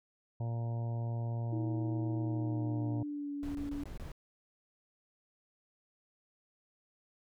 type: harmonic tone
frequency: 116.54 Hz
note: A#2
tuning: in tune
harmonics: 1 / 2 / 3 / 4 / 5 / 6 / 7 / 8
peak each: -33 / -48 / -51 / -54 / -50 / -51 / -57 / -55 dBFS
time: 0.4-3.03 s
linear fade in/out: 5 ms
type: tone with pitch glide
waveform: sine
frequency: 321.5 to 286.4 Hz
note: E4 to D4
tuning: -43 to -43 cents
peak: -36 dBFS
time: 1.52-3.84 s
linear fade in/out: 10 ms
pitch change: -200 cents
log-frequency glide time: 2.17-3.32 s
type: noise bursts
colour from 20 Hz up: brown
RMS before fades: -43 dBFS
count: 5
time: 3.43-4.118 s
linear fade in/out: 0 ms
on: 120 ms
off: 22 ms
effects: none